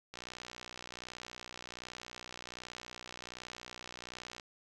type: click train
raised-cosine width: 0.2 ms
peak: -27 dBFS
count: 262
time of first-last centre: 0.14-4.398 s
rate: 61.3 Hz
effects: none